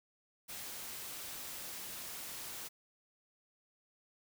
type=noise; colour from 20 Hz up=white; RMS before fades=-45 dBFS; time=0.48-2.69 s; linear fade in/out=20 ms; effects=none